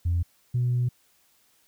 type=tone pair in turn; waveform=sine; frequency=86.1 / 122.97 Hz; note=F2 / B2; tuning=-24 / -7 cents; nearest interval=tritone; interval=617 cents; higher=second; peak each=-20 dBFS; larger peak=neither; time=0.05-0.23 / 0.54-0.89 s; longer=second; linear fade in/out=10 ms; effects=tanh soft clip ceiling -18 dBFS + white hiss -64 dBFS RMS until 1.67 s